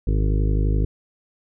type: harmonic tone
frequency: 51.8 Hz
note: G#1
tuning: 4 cents flat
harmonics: 1 / 2 / 3 / 5 / 6 / 7 / 8 / 9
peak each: -18 / -24 / -28 / -32 / -34 / -35 / -36 / -37 dBFS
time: 0.07-0.85 s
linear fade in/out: 5 ms
effects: none